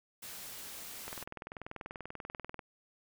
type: noise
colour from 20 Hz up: white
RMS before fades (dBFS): -46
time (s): 0.22-1.24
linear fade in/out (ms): 10
type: click train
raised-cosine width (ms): 0.5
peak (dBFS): -27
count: 32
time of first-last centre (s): 1.08-2.592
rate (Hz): 20.5
effects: none